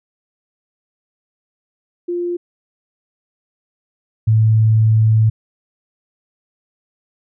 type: tone pair in turn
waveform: sine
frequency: 349.7 / 110.15 Hz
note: F4 / A2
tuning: +2 / +2 cents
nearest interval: octave + minor sixth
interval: 2000 cents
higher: first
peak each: -18 / -9 dBFS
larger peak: second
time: 2.08-2.37 / 4.27-5.3 s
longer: second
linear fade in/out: 10 ms
effects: none